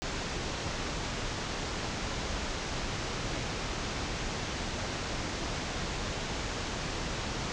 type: low-pass noise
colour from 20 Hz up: pink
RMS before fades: -35 dBFS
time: 0.02-7.52 s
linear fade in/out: 0 ms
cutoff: 7000 Hz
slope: 48 dB/octave
effects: none